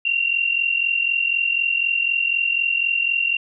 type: tone pair together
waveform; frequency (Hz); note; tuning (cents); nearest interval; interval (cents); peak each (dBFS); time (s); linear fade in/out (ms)
sine; 2723 / 2767; F7 / F7; -44 / -17; unison; 27; -23 / -19; 0.05-3.37; 5
effects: none